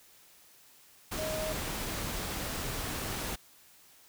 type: tone in noise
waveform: sine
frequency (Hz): 626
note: D#5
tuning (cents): +10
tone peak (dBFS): -34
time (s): 1.18-1.53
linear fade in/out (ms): 10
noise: pink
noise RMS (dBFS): -36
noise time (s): 1.11-3.36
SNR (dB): -1
effects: white hiss -59 dBFS RMS until 4.08 s